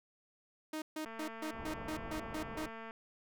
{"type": "tone bursts", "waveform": "sawtooth", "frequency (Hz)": 311.1, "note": "D#4", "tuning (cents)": 0, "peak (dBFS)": -34, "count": 9, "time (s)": [0.73, 2.66], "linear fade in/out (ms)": 5, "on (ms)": 90, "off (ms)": 140}
{"type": "click train", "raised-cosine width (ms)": 0.5, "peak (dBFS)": -33, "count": 417, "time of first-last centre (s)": [1.06, 2.909], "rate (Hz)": 225}
{"type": "low-pass noise", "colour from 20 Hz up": "pink", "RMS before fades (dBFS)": -47, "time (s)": [1.52, 2.7], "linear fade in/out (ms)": 50, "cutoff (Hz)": 1300, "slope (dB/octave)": 96}
{"effects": []}